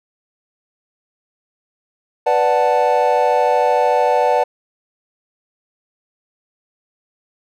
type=chord; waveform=triangle; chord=B minor seventh; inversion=none; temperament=equal; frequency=493.9 / 587.3 / 740 / 880 Hz; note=B4 / D5 / F#5 / A5; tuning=0 / 0 / 0 / 0 cents; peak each=-16 dBFS; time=2.26-4.44 s; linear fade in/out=10 ms; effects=none